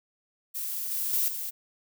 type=noise with level steps; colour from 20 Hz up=violet; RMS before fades=-33 / -30 / -26 / -34 dBFS; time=0.54-1.51 s; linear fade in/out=20 ms; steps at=0.91 / 1.13 / 1.28 s; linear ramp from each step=2 ms; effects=none